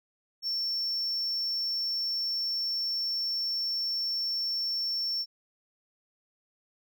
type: tone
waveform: triangle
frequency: 5430 Hz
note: F8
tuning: 50 cents flat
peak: -27 dBFS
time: 0.42-5.26 s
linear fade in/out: 50 ms
effects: none